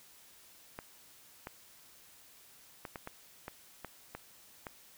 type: clicks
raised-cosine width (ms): 0.5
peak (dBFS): -26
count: 9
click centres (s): 0.789 / 1.471 / 2.852 / 2.958 / 3.074 / 3.481 / 3.847 / 4.15 / 4.668
effects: white hiss -59 dBFS RMS until 4.97 s